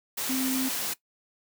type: tone in noise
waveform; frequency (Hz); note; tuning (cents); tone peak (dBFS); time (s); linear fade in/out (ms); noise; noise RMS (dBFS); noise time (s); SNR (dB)
sine; 261.6; C4; 0; -26; 0.29-0.69; 10; white; -31; 0.17-0.94; +2
effects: noise-tail reverb RT60 0.1 s tail -18 dB re dry + high-pass 150 Hz 12 dB/octave